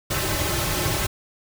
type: noise with comb filter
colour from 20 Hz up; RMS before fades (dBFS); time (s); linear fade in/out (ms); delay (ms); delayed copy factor
pink; -24; 0.1-1.07; 10; 4.2; -0.8
effects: none